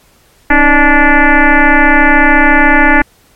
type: tone with frequency modulation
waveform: sine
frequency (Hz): 865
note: A5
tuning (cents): -30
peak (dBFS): -3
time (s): 0.5-3.02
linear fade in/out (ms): 5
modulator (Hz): 294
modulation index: 4.2
effects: pink hiss -48 dBFS RMS until 3.35 s + MP3 64 kbps